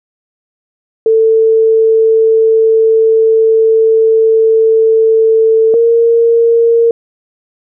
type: tone pair in turn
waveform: sine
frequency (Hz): 445.3 / 463.1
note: A4 / A#4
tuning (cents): +21 / -11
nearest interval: minor second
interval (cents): 68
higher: second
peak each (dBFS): -5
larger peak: neither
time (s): 1.06-5.74 / 5.74-6.91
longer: first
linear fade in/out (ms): 2
effects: none